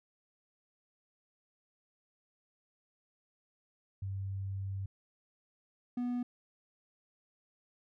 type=tone pair in turn; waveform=sine / triangle; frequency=97.2 / 244.9 Hz; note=G2 / B3; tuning=-14 / -14 cents; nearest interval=octave + major third; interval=1600 cents; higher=second; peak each=-35 / -30 dBFS; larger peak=second; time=4.02-4.86 / 5.97-6.23 s; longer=first; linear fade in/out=5 ms; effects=none